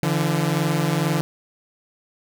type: tone pair together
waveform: sawtooth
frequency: 146.83 / 168.99 Hz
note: D3 / E3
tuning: 0 / +43 cents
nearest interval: major second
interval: 243 cents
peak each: -18 dBFS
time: 0.03-1.21 s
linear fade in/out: 0 ms
effects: none